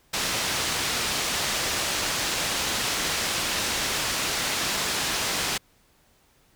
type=low-pass noise; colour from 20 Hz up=white; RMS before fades=-27 dBFS; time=0.13-5.58 s; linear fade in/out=10 ms; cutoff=6000 Hz; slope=12 dB/octave; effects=pink hiss -62 dBFS RMS until 6.55 s